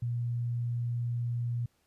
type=tone; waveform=sine; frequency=119.5 Hz; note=A#2; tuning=43 cents sharp; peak=-29 dBFS; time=0.02-1.66 s; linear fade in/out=5 ms; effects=pink hiss -72 dBFS RMS until 1.86 s + resampled to 32000 Hz